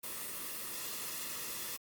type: noise with comb filter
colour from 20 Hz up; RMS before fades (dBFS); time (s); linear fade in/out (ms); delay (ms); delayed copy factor
white; -41; 0.03-1.77; 10; 1.3; -0.55
effects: Opus 32 kbps